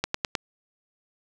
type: click train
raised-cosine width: 0.2 ms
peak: -7 dBFS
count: 4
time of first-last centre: 0.04-0.352 s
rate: 9.61 Hz
effects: none